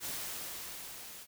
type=noise with level ramp; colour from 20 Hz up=white; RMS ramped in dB=-38 to -49 dBFS; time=0-1.27 s; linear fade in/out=50 ms; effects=none